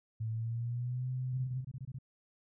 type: tone with pitch glide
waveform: sine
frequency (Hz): 111.4 to 127.96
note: A2 to C3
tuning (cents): +22 to -38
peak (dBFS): -33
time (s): 0.2-1.61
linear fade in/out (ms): 10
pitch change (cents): +240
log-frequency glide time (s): 0.31-1.08
type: tone bursts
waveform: sine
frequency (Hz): 130.8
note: C3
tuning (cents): 0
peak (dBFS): -39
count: 10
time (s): 1.33-1.987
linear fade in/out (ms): 5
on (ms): 45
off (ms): 23
effects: none